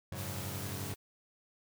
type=chord; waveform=sawtooth; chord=F# suspended second; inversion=none; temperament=equal; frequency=92.5 / 103.83 / 138.59 Hz; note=F#2 / G#2 / C#3; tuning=0 / 0 / 0 cents; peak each=-38 / -39 / -40 dBFS; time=0.12-0.94 s; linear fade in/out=0 ms
type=high-pass noise; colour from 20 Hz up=white; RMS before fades=-45 dBFS; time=0.14-0.96 s; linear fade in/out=50 ms; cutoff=840 Hz; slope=96 dB/octave
effects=none